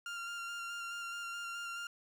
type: tone with vibrato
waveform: 30% pulse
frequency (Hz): 1391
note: F6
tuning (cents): -7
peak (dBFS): -37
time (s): 0.06-1.87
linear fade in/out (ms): 2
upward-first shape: square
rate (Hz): 4.7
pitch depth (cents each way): 12
effects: low-pass 9000 Hz 12 dB/octave + 11-bit